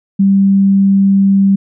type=tone; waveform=sine; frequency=196 Hz; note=G3; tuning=in tune; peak=-6 dBFS; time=0.19-1.56 s; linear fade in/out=10 ms; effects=none